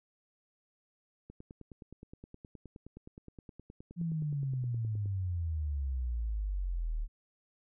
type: click train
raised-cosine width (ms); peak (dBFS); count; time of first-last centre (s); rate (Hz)
3; -35; 37; 1.3-5.058; 9.58
type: exponential sweep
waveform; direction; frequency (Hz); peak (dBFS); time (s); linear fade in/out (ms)
sine; down; 174.61 to 36.71; -31; 3.96-7.08; 50
effects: none